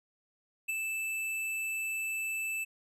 square tone with ADSR envelope, 2637 Hz, E7, in tune, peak -29 dBFS, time 0.68-2.65 s, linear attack 16 ms, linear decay 14 ms, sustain -4 dB, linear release 19 ms, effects resampled to 32000 Hz

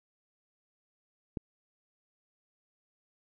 click, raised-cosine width 3 ms, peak -21 dBFS, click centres 1.372 s, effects none

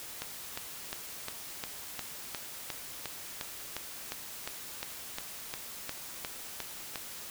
click train, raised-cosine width 0.2 ms, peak -18 dBFS, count 20, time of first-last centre 0.22-6.958 s, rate 2.82 Hz, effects white hiss -44 dBFS RMS until 7.3 s

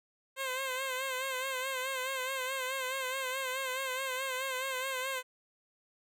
10% pulse tone with vibrato, 523.3 Hz, C5, in tune, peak -25 dBFS, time 0.36-5.23 s, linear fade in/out 50 ms, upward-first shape sine, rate 4.7 Hz, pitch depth 56 cents each way, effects none

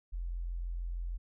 sine tone, 43.19 Hz, F1, 18 cents flat, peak -34 dBFS, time 0.12-1.18 s, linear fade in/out 20 ms, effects none

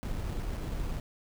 brown noise with sample-and-hold, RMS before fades -34 dBFS, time 0.03-1 s, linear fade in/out 0 ms, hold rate 3675 Hz, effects none

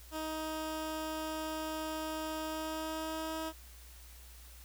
15% pulse tone with pitch glide, 314.1 to 319.2 Hz, D#4 to D#4, +16 to +44 cents, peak -30 dBFS, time 0.11-3.53 s, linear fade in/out 50 ms, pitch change +28 cents, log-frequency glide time 2.45-3.41 s, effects added 60 Hz sine -52 dBFS peak until 4.64 s + white hiss -57 dBFS RMS until 4.64 s

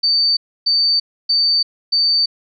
sine tone bursts, 4581 Hz, D8, 44 cents flat, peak -12 dBFS, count 4, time 0.03-2.26 s, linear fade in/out 10 ms, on 340 ms, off 290 ms, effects none

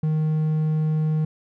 triangle tone, 155.56 Hz, D#3, in tune, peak -17 dBFS, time 0.03-1.25 s, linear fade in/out 5 ms, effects none

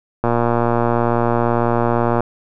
click train, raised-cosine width 1 ms, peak -3 dBFS, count 233, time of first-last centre 0.24-2.206 s, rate 118 Hz, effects none

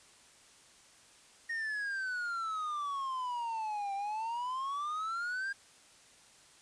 triangle exponential two-way sweep, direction down then up, 1864.7 to 784 to 1621 Hz, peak -32 dBFS, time 1.49-5.53 s, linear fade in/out 10 ms, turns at 3.94 s, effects white hiss -60 dBFS RMS until 6.61 s + resampled to 22050 Hz

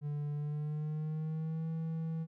triangle tone with pitch glide, 146.83 to 161.98 Hz, D3 to E3, 0 to -30 cents, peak -32 dBFS, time 0.01-2.27 s, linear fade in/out 50 ms, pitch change +170 cents, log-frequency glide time 0.34-1.68 s, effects none

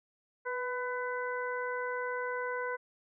harmonic tone with a mistuned harmonic, 501 Hz, B4, 25 cents sharp, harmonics 1 / 2 / 3 / 4, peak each -36 / -38 / -38 / -44 dBFS, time 0.45-2.77 s, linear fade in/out 20 ms, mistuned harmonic 1, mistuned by -26 cents, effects none

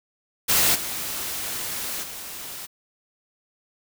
white noise with level steps, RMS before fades -19 / -30 / -36 dBFS, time 0.48-2.67 s, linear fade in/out 20 ms, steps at 0.74 / 2.02 s, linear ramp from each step 20 ms, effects none

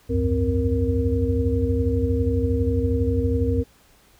sine tone cluster, 68 / 85.4 / 97.7 / 258.8 / 467.4 Hz, C#2 / F2 / G2 / C4 / A#4, -33 / -38 / -5 / -19 / +5 cents, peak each -25 dBFS, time 0.09-3.64 s, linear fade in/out 20 ms, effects pink hiss -56 dBFS RMS until 4.19 s

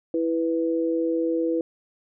sine tone pair together, 329.6 / 493.8 Hz, E4 / B4, 0 / 0 cents, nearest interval perfect fifth, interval 700 cents, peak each -23 / -25 dBFS, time 0.14-1.61 s, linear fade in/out 2 ms, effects none

